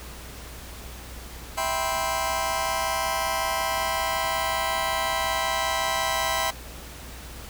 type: chord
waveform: sawtooth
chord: C major seventh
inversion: first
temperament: just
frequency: 654.1 / 784.9 / 981.1 / 1046.5 Hz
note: E5 / G5 / B5 / C6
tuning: -14 / +2 / -12 / 0 cents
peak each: -26 dBFS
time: 1.57-6.51 s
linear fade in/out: 10 ms
effects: added 60 Hz sine -41 dBFS peak until 7.49 s + pink hiss -42 dBFS RMS until 7.49 s